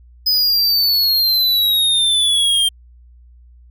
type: exponential sweep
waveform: square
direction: down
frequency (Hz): 5040 to 3171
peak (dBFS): -13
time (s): 0.26-2.69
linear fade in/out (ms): 10
effects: added 60 Hz sine -42 dBFS peak until 3.7 s